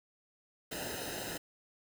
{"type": "noise with comb filter", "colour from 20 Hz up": "pink", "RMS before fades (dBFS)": -40, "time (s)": [0.71, 1.38], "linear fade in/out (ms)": 10, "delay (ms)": 0.88, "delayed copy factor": -0.85, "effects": []}